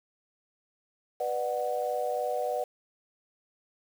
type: chord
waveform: sine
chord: B minor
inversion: none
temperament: equal with one note detuned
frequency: 493.9 / 596.9 / 740 Hz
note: B4 / D5 / F#5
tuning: 0 / +28 / 0 cents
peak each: -32 dBFS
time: 1.2-2.64 s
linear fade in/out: 5 ms
effects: 8-bit